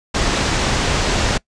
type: low-pass noise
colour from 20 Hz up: pink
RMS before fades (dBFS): -18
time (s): 0.14-1.38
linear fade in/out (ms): 10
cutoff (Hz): 7200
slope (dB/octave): 24
effects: noise-tail reverb RT60 0.1 s tail -23 dB re dry + resampled to 22050 Hz